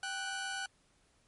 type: tone pair together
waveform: sawtooth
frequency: 784 / 1480 Hz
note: G5 / F#6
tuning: 0 / 0 cents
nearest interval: major seventh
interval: 1100 cents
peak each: -38 / -34 dBFS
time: 0.03-0.66 s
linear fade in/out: 2 ms
effects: pink hiss -70 dBFS RMS until 1.27 s + MP3 48 kbps